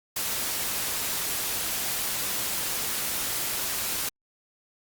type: noise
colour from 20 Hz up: white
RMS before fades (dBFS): -29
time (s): 0.16-4.09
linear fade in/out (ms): 5
effects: Opus 48 kbps